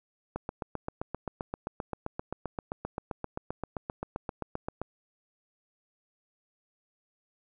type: click train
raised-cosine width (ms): 1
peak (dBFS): -19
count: 35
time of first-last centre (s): 0.36-4.816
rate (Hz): 7.63
effects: none